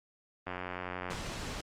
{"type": "click train", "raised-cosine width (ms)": 0.5, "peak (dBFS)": -22, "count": 61, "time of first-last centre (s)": [0.47, 1.132], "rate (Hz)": 90.6}
{"type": "noise", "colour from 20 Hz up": "pink", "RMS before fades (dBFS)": -39, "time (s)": [1.1, 1.61], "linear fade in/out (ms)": 5}
{"effects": ["low-pass 7000 Hz 12 dB/octave", "Opus 32 kbps"]}